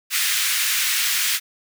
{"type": "high-pass noise", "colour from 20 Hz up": "pink", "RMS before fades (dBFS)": -21, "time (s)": [0.1, 1.4], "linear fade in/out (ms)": 50, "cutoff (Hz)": 1700, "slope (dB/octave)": 24, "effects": []}